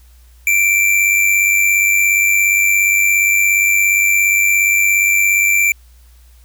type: tone with amplitude modulation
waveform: square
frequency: 2349 Hz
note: D7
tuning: in tune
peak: -9 dBFS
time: 0.47-5.72 s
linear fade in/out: 2 ms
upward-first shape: sine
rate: 97.2 Hz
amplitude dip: 50%
effects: added 60 Hz sine -42 dBFS peak until 6.44 s + white hiss -54 dBFS RMS until 6.44 s